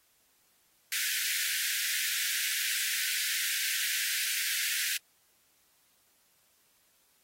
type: high-pass noise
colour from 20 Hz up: pink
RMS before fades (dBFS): -32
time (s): 0.92-4.97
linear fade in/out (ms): 2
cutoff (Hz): 1500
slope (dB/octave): 96
effects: white hiss -68 dBFS RMS until 7.23 s + AAC 48 kbps